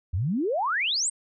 sine exponential sweep, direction up, 77.78 to 8830 Hz, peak -23 dBFS, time 0.13-1.1 s, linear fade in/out 10 ms, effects none

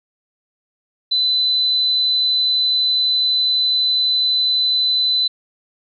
sine tone, 4014 Hz, B7, 27 cents sharp, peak -14 dBFS, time 1.11-5.28 s, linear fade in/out 10 ms, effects none

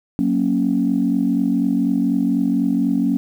sine chord, F# major, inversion none, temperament equal, 185 / 233.1 / 277.2 Hz, F#3 / A#3 / C#4, 0 / 0 / 0 cents, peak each -21 / -19 / -18 dBFS, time 0.19-3.17 s, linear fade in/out 0 ms, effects tanh soft clip ceiling -7 dBFS + 8-bit

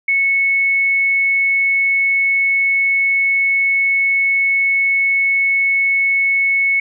sine tone, 2204 Hz, C#7, 11 cents flat, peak -12 dBFS, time 0.08-6.8 s, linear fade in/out 5 ms, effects none

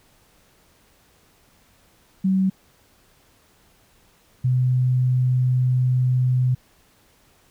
sine tone pair in turn, 190 / 126.81 Hz, F#3 / B2, +46 / +46 cents, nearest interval perfect fifth, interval 700 cents, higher first, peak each -16 dBFS, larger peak neither, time 2.24-2.5 / 4.44-6.55 s, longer second, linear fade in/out 10 ms, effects pink hiss -58 dBFS RMS until 7.5 s

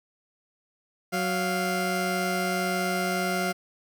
20% pulse tone pair together, 185 / 698.5 Hz, F#3 / F5, 0 / 0 cents, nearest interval octave + major seventh, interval 2300 cents, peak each -23 dBFS, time 1.12-3.53 s, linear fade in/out 20 ms, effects none

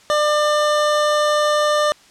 25% pulse tone, 598 Hz, D5, 31 cents sharp, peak -11 dBFS, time 0.1-1.92 s, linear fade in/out 0 ms, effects white hiss -49 dBFS RMS until 2.1 s + low-pass 7000 Hz 12 dB/octave

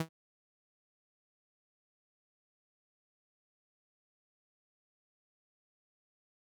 sawtooth tone with exponential decay, 162 Hz, E3, 30 cents flat, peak -25 dBFS, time 0-0.09 s, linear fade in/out 5 ms, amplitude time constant 19 ms, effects none

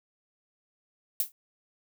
violet noise with exponential decay, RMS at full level -23 dBFS, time 1.2-1.32 s, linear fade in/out 1 ms, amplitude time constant 25 ms, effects none

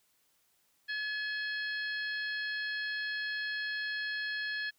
harmonic tone with a mistuned harmonic, 853 Hz, G#5, 46 cents sharp, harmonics 2 / 3 / 4 / 5 / 6, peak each -34 / -47 / -45 / -43 / -51 dBFS, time 0.88-4.71 s, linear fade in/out 20 ms, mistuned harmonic 4, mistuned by -58 cents, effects white hiss -72 dBFS RMS until 4.78 s

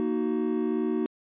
triangle chord, D# minor, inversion second, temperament just, 233.3 / 311.1 / 373.4 Hz, A#3 / D#4 / F#4, +2 / 0 / +16 cents, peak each -27 dBFS, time 0-1.06 s, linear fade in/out 0 ms, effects resampled to 8000 Hz

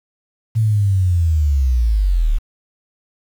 sine linear sweep, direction down, 113.3 to 33.56 Hz, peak -12 dBFS, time 0.55-2.39 s, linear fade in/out 20 ms, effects 7-bit

